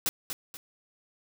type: noise with echo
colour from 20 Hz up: white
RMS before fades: -27 dBFS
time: 0.06-0.09 s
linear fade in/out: 0 ms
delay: 240 ms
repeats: 2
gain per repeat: -8 dB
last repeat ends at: 0.57 s
effects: none